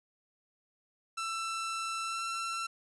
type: tone with pitch glide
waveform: sawtooth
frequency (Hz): 1334 to 1347.2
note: E6 to E6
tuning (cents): +20 to +37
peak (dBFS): -30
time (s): 1.17-2.67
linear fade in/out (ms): 10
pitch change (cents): +17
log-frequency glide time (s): 2.04-2.22
effects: resampled to 24000 Hz